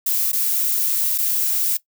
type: noise with dropouts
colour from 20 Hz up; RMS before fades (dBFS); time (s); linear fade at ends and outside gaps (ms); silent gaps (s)
violet; -20; 0.06-1.77; 5; 0.318-0.329 / 1.179-1.184
effects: noise-tail reverb RT60 0.1 s tail -18 dB re dry